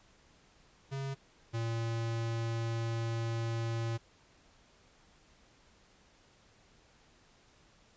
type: tone pair in turn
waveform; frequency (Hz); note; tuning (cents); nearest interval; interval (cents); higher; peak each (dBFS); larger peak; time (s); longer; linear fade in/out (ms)
square; 136.3 / 114.89; C#3 / A#2; -29 / -25; minor third; 296; first; -36 / -33; second; 0.91-1.15 / 1.53-3.98; second; 20
effects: pink hiss -64 dBFS RMS until 7.96 s + resampled to 16000 Hz